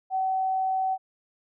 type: tone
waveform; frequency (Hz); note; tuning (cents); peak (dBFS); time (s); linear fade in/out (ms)
sine; 759; F#5; +44; -23; 0.1-0.98; 50
effects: none